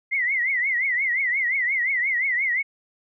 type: tone with vibrato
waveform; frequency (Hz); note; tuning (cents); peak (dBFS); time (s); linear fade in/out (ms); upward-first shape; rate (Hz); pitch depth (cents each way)
sine; 2046; C7; -39; -20; 0.11-2.63; 20; triangle; 5.7; 160
effects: none